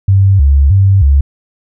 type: tone with vibrato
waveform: sine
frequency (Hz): 82.41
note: E2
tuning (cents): 0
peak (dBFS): -4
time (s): 0.08-1.21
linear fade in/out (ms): 5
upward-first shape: square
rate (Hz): 1.6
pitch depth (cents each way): 290
effects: none